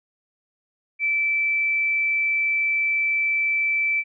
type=tone; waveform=sine; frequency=2323 Hz; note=D7; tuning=20 cents flat; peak=-19 dBFS; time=0.99-4.04 s; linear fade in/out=50 ms; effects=none